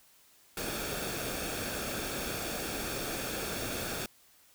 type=noise with comb filter; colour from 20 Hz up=pink; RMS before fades=-36 dBFS; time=0.57-4.06 s; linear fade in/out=2 ms; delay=1 ms; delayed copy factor=-0.55; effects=white hiss -62 dBFS RMS until 4.54 s